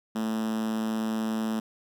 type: tone with high-pass filter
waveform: 5% pulse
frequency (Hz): 110.5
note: A2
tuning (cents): +8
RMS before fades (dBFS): -29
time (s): 0.15-1.6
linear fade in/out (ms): 5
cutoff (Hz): 220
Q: 7.3
effects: none